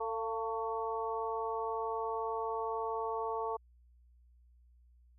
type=harmonic tone with a mistuned harmonic; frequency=223.9 Hz; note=A3; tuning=30 cents sharp; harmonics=2 / 3 / 4 / 5; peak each=-37 / -42 / -38 / -40 dBFS; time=0-3.57 s; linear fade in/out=10 ms; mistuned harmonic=3; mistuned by=+44 cents; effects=added 60 Hz sine -60 dBFS peak until 5.18 s